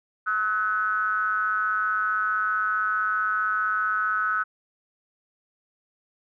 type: ring-modulated tone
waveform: triangle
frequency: 102.3 Hz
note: G#2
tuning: 26 cents flat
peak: -17 dBFS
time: 0.26-4.44 s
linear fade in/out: 20 ms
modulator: 1390 Hz
effects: none